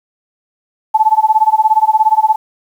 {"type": "tone with tremolo", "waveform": "sine", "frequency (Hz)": 870, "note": "A5", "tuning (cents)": -20, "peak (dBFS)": -4, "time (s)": [0.94, 2.36], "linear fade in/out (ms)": 10, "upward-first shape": "sine", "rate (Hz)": 17, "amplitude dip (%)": 95, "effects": ["7-bit"]}